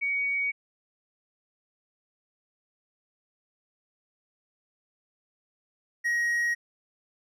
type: tone pair in turn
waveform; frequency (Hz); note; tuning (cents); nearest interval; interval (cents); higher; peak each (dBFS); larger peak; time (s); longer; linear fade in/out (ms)
sine / triangle; 2248 / 1890.3; C#7 / A#6; +24 / +24; minor third; 300; first; -25 / -22; second; 0.01-0.52 / 6.04-6.55; neither; 20
effects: none